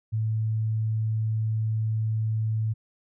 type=tone; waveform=sine; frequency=110 Hz; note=A2; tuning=in tune; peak=-23 dBFS; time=0.12-2.74 s; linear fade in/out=20 ms; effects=none